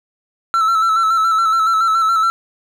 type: tone with vibrato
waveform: triangle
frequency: 1326 Hz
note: E6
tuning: 10 cents sharp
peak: -10 dBFS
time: 0.54-2.3 s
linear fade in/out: 0 ms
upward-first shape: square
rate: 7.1 Hz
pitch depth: 32 cents each way
effects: none